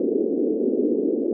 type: band-pass noise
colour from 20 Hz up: white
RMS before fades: -22 dBFS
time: 0-1.33 s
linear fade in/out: 2 ms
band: 240 to 450 Hz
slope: 48 dB/octave
effects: none